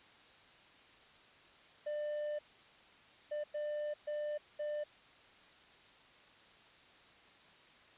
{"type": "tone bursts at uneven times", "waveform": "triangle", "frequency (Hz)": 596, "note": "D5", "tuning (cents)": 25, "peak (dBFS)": -34, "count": 5, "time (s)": [[1.86, 2.39], [3.31, 3.44], [3.54, 3.94], [4.07, 4.38], [4.59, 4.84]], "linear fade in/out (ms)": 10, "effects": ["white hiss -61 dBFS RMS until 7.97 s", "resampled to 8000 Hz"]}